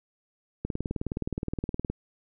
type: click train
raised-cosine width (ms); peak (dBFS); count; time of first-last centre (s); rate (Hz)
3; -17; 25; 0.65-1.9; 19.2
effects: none